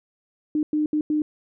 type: tone bursts at uneven times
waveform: sine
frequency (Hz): 303.1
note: D#4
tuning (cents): -45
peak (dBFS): -19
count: 4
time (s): 0.55-0.63 / 0.73-0.86 / 0.93-1.01 / 1.1-1.22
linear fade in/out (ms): 2
effects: none